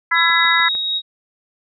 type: harmonic tone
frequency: 334.8 Hz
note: E4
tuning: 27 cents sharp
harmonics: 3 / 4 / 5 / 6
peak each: -21 / -19 / -18 / -17 dBFS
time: 0.11-0.69 s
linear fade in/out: 10 ms
type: tone with tremolo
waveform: sine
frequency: 3782 Hz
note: A#7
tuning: 24 cents sharp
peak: -17 dBFS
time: 0.14-1.02 s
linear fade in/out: 50 ms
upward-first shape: triangle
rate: 4 Hz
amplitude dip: 25%
type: click train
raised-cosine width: 0.5 ms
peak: -20 dBFS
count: 4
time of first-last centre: 0.3-0.751 s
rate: 6.65 Hz
effects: none